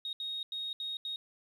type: tone bursts at uneven times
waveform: sine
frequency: 3740 Hz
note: A#7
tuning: 5 cents sharp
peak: -34 dBFS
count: 5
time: 0.05-0.13 / 0.2-0.43 / 0.52-0.73 / 0.8-0.97 / 1.05-1.16 s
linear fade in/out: 2 ms
effects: tanh soft clip ceiling -30 dBFS + 11-bit